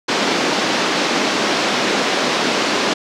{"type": "band-pass noise", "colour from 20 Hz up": "pink", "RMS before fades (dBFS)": -18, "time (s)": [0.08, 2.94], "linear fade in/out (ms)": 10, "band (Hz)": [220, 5700], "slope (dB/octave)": 24, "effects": []}